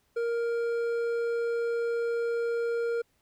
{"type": "tone with hard clipping", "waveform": "triangle", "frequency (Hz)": 467.3, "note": "A#4", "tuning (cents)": 4, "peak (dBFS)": -28, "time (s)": [0.16, 3.02], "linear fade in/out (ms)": 10, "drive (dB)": 10, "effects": ["pink hiss -71 dBFS RMS until 3.21 s"]}